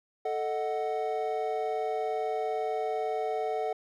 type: chord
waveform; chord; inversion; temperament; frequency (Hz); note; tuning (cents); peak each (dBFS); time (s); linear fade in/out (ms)
triangle; D# diminished; second; equal; 440 / 622.3 / 740; A4 / D#5 / F#5; 0 / 0 / 0; -30 / -34 / -30; 0.25-3.73; 5
effects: none